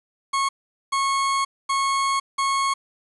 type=tone bursts at uneven times; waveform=40% pulse; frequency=1095 Hz; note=C#6; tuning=22 cents flat; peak=-19 dBFS; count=4; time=0.33-0.49 / 0.92-1.45 / 1.69-2.2 / 2.38-2.74 s; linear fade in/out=10 ms; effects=resampled to 24000 Hz + 8-bit